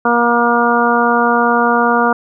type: harmonic tone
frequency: 237.5 Hz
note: A#3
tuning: 33 cents sharp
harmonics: 1 / 2 / 3 / 4 / 5 / 6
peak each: -17 / -17 / -17 / -17 / -17 / -17 dBFS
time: 0.05-2.13 s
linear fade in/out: 5 ms
effects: none